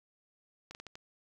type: slowing click train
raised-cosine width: 0.2 ms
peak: -29 dBFS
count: 5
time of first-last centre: 0.71-0.955 s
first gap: 39 ms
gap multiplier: 1.31
effects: 10-bit